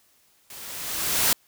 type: noise with level ramp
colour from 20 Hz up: white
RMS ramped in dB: -42 to -19 dBFS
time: 0.5-1.33 s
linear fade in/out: 2 ms
effects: white hiss -62 dBFS RMS until 1.47 s